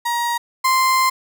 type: tone pair in turn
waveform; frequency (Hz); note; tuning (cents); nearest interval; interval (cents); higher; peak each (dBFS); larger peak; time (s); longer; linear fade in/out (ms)
35% pulse; 947 / 1043.4; A#5 / C6; +27 / -5; major second; 168; second; -17 / -12; second; 0.05-0.38 / 0.64-1.1; second; 10
effects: none

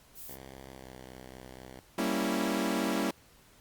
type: noise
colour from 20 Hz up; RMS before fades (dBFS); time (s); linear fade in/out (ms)
violet; -45; 0.14-0.38; 50
type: tone with pitch glide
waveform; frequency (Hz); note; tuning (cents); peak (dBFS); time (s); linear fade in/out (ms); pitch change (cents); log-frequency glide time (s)
5% pulse; 66.4 to 64.18; C2 to C2; +26 to -33; -35; 0.28-1.8; 10; -59; 0.69-0.93
type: chord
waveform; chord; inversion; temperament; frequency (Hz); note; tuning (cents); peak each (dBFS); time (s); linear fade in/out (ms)
sawtooth; G diminished seventh; none; equal; 196 / 233.1 / 277.2 / 329.6; G3 / Bb3 / Db4 / Fb4; 0 / 0 / 0 / 0; -30; 1.98-3.11; 5
effects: pink hiss -60 dBFS RMS until 3.6 s + Opus 48 kbps

